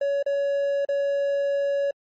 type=tone with dropouts; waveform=triangle; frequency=562 Hz; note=C#5; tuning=24 cents sharp; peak=-19 dBFS; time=0.01-1.91 s; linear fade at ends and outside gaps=5 ms; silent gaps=0.228-0.262 / 0.851-0.887 s; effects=MP3 32 kbps